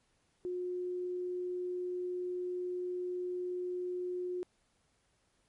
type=tone; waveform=sine; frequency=360 Hz; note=F#4; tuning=47 cents flat; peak=-34 dBFS; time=0.45-4.43 s; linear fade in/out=0 ms; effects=pink hiss -74 dBFS RMS until 5.48 s + MP3 48 kbps